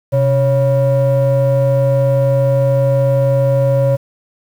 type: ring-modulated tone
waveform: triangle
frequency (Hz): 211.5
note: G#3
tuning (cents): +32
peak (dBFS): -5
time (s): 0.12-3.97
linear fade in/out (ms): 20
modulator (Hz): 341
effects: 7-bit